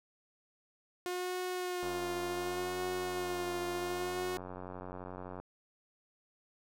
sawtooth tone with vibrato, 358 Hz, F4, 43 cents sharp, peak -31 dBFS, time 1.06-4.37 s, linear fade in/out 0 ms, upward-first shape sine, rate 0.68 Hz, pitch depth 32 cents each way
click train, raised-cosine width 1 ms, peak -30 dBFS, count 328, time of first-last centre 1.83-5.4 s, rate 91.6 Hz
effects none

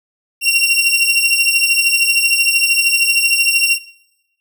sawtooth beating tone pair, 2743 / 2756 Hz, F7 / F7, -32 / -24 cents, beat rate 13 Hz, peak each -11 dBFS, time 0.41-3.79 s, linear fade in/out 50 ms, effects noise-tail reverb RT60 0.9 s tail -20 dB re dry

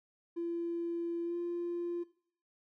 triangle tone with pitch glide, 340 to 346.1 Hz, F4 to F4, -46 to -16 cents, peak -30 dBFS, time 0.36-2.04 s, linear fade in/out 20 ms, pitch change +30 cents, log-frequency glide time 1.24-1.36 s, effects noise-tail reverb RT60 0.5 s tail -20 dB re dry + tanh soft clip ceiling -31 dBFS

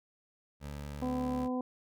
20% pulse tone, 72.2 Hz, D2, 29 cents flat, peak -35 dBFS, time 0.6-1.49 s, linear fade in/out 50 ms
harmonic tone, 252.4 Hz, B3, 38 cents sharp, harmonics 1 / 2 / 3 / 4, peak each -32 / -38 / -42 / -44 dBFS, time 1.02-1.61 s, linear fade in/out 2 ms
effects none

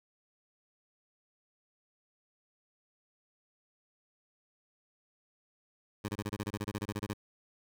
15% pulse tone bursts, 103.83 Hz, G#2, in tune, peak -27 dBFS, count 16, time 6.04-7.136 s, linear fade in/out 10 ms, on 46 ms, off 24 ms, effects none

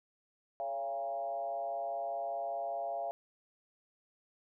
sine tone with frequency modulation, 685 Hz, F5, 34 cents flat, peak -34 dBFS, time 0.6-3.11 s, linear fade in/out 0 ms, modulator 125 Hz, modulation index 0.94, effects none

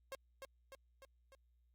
sawtooth tone with echo, 538 Hz, C5, 48 cents sharp, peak -40 dBFS, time 0.12-0.15 s, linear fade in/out 0 ms, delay 300 ms, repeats 4, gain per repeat -4 dB, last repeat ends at 1.35 s, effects added 60 Hz sine -70 dBFS peak until 1.74 s + Opus 48 kbps

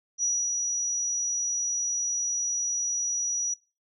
sine tone with ADSR envelope, 5830 Hz, F#8, 26 cents flat, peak -22 dBFS, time 0.18-3.54 s, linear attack 53 ms, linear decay 260 ms, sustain -3 dB, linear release 4 ms, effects noise-tail reverb RT60 0.3 s tail -23 dB re dry

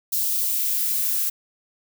violet noise with high-pass filter sweep, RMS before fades -23 dBFS, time 0.12-1.3 s, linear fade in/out 10 ms, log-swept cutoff 4100 to 940 Hz, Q 1.1, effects none

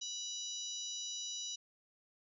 harmonic tone, 980 Hz, B5, 14 cents flat, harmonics 3 / 4 / 5 / 6 / 7, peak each -48 / -44 / -53 / -43 / -52 dBFS, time 0.01-1.56 s, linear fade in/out 10 ms, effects none

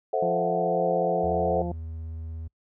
sine chord, F# half-diminished seventh, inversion first, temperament equal, 440 / 523.3 / 659.3 / 740 Hz, A4 / C5 / E5 / F#5, 0 / 0 / 0 / 0 cents, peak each -28 dBFS, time 0.13-1.62 s, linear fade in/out 5 ms
harmonic tone, 174 Hz, F3, 6 cents flat, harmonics 1 / 2 / 3 / 4 / 5, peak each -31 / -34 / -38 / -37 / -45 dBFS, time 0.22-1.72 s, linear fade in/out 5 ms
triangle tone with vibrato, 80.8 Hz, E2, 34 cents flat, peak -31 dBFS, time 1.23-2.48 s, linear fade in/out 10 ms, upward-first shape sine, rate 17 Hz, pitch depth 10 cents each way
effects noise-tail reverb RT60 0.1 s tail -26 dB re dry

